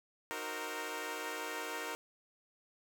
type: chord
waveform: 10% pulse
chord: C half-diminished seventh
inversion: first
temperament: equal with one note detuned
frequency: 311.1 / 370 / 463.5 / 523.3 Hz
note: Eb4 / Gb4 / Bb4 / C5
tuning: 0 / 0 / -10 / 0 cents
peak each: -37 / -38 / -33 / -39 dBFS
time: 0.31-1.95 s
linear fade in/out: 0 ms
effects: none